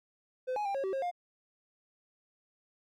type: tone with pitch steps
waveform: triangle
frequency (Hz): 511 / 836 / 794 / 546 / 383.2 / 537 / 707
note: C5 / G#5 / G5 / C#5 / G4 / C5 / F5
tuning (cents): -41 / +11 / +22 / -26 / -39 / +45 / +21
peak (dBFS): -29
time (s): 0.47-1.114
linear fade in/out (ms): 20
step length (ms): 92
effects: none